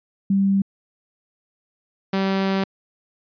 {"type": "tone pair in turn", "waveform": ["sine", "sawtooth"], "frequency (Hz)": [196, 193.19], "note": ["G3", "G3"], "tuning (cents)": [0, -25], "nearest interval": "unison", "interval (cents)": 25, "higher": "first", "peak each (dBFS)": -15, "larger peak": "neither", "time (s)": [[0.3, 0.62], [2.13, 2.64]], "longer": "second", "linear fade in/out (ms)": 5, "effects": ["resampled to 11025 Hz"]}